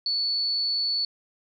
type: tone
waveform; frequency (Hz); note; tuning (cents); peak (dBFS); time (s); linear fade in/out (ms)
sine; 4445; C#8; +4; -23; 0.06-1.05; 2
effects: none